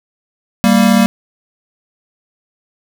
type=tone pair together; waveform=square; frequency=196 / 232.1 Hz; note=G3 / A#3; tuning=0 / -7 cents; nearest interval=minor third; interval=293 cents; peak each=-11 dBFS; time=0.64-1.06 s; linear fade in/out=0 ms; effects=none